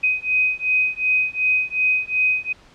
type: beating tone pair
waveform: sine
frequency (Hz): 2510 / 2512.7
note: D#7 / D#7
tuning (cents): +15 / +16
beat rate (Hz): 2.7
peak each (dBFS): -20 / -20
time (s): 0.03-2.53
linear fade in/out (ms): 10
effects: pink hiss -50 dBFS RMS until 2.74 s + low-pass 5000 Hz 12 dB/octave